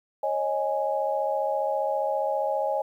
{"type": "chord", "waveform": "sine", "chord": "C# suspended second", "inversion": "none", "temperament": "equal with one note detuned", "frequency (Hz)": [547.4, 622.3, 830.6], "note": ["C#5", "D#5", "G#5"], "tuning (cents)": [-22, 0, 0], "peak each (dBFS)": -28, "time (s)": [0.23, 2.82], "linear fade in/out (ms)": 5, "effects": ["10-bit"]}